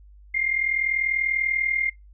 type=tone with amplitude modulation; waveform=sine; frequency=2114 Hz; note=C7; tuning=17 cents sharp; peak=-18 dBFS; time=0.34-1.9 s; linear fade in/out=10 ms; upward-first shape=sine; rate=40.2 Hz; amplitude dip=70%; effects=noise-tail reverb RT60 0.2 s tail -24 dB re dry + added 50 Hz sine -46 dBFS peak until 2.13 s